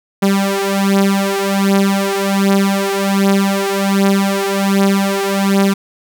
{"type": "beating tone pair", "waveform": "sawtooth", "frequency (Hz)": [196, 197.3], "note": ["G3", "G3"], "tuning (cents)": [0, 11], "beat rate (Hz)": 1.3, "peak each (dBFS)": -11, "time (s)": [0.22, 5.74], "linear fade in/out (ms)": 10, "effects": []}